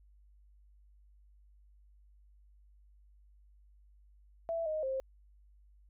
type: tone with pitch steps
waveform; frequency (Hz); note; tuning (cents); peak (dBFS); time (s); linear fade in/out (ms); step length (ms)
sine; 664 / 622 / 530; E5 / D#5 / C5; +12 / -1 / +22; -32; 4.49-5; 0; 170
effects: added 50 Hz sine -59 dBFS peak until 5.89 s